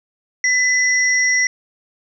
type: tone pair together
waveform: sine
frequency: 2001 / 5660 Hz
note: B6 / F8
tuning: +22 / +22 cents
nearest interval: octave + tritone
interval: 1800 cents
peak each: -14 / -20 dBFS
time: 0.44-1.47 s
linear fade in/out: 2 ms
effects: none